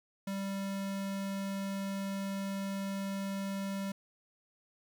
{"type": "tone", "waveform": "square", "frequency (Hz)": 196, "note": "G3", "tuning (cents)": 0, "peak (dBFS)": -35, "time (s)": [0.27, 3.92], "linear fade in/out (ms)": 5, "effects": ["11-bit"]}